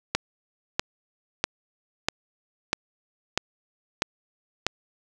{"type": "click train", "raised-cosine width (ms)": 0.2, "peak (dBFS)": -4, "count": 8, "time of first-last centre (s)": [0.15, 4.666], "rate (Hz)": 1.55, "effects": []}